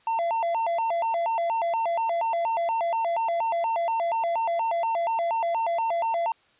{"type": "tone with vibrato", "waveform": "triangle", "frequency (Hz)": 785, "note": "G5", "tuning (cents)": 2, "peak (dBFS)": -21, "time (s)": [0.07, 6.32], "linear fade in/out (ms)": 2, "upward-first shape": "square", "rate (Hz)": 4.2, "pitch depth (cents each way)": 250, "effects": ["white hiss -61 dBFS RMS until 6.59 s", "resampled to 8000 Hz"]}